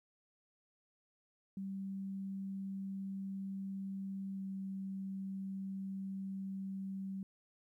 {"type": "tone with pitch glide", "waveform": "sine", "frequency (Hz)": [194.1, 192.87], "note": ["G3", "G3"], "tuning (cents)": [-17, -28], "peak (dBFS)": -39, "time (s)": [1.57, 7.23], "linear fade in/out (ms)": 2, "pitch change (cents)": -11, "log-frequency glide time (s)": [4.35, 4.4], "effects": ["13-bit"]}